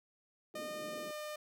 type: band-pass noise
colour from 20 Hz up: pink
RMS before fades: -50 dBFS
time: 0.54-1.11 s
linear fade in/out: 0 ms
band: 200 to 460 Hz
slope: 24 dB/octave
type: tone with pitch glide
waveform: sawtooth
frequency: 610 to 604.4 Hz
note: D#5 to D5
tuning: -34 to +50 cents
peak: -37 dBFS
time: 0.55-1.36 s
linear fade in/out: 5 ms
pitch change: -16 cents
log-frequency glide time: 0.7-1.12 s
effects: none